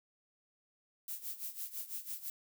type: noise with tremolo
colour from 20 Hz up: violet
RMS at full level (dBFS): -40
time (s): 1.08-2.3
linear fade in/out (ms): 2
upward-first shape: sine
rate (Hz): 6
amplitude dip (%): 80
effects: none